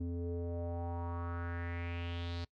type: tone with low-pass filter sweep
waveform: square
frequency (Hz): 85.9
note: F2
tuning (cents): -28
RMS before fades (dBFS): -39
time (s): 0-2.45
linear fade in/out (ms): 10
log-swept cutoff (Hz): 310 to 4400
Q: 4
effects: noise-tail reverb RT60 0.1 s tail -22 dB re dry